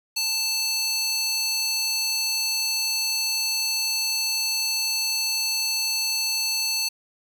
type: tone with high-pass filter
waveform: square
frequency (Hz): 882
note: A5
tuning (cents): +4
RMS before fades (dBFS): -25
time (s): 0.16-6.89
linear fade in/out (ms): 10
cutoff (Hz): 4100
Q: 1.9
effects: none